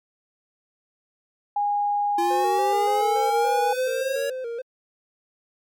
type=tone; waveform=sine; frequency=820 Hz; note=G#5; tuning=22 cents flat; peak=-20 dBFS; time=1.56-3.73 s; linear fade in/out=5 ms
type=linear sweep; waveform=square; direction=up; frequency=340.4 to 561 Hz; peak=-25 dBFS; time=2.18-4.3 s; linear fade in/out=5 ms
type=tone with vibrato; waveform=triangle; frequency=490.8 Hz; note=B4; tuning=11 cents flat; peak=-26 dBFS; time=2.3-4.62 s; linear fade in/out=10 ms; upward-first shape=square; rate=3.5 Hz; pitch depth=87 cents each way
effects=MP3 96 kbps